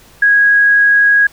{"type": "tone", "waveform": "sine", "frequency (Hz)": 1652, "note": "G#6", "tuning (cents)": -10, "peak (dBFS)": -6, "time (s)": [0.22, 1.27], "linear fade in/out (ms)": 5, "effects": ["pink hiss -44 dBFS RMS until 1.32 s"]}